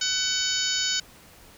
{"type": "harmonic tone with a mistuned harmonic", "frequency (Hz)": 750, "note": "F#5", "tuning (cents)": 23, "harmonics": [2, 3, 4, 5, 6, 7, 8, 9], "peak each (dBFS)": [-32, -36, -30, -32, -31, -31, -36, -30], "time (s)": [0.01, 1], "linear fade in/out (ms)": 5, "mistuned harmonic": 4, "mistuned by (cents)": 16, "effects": ["pink hiss -51 dBFS RMS until 1.57 s"]}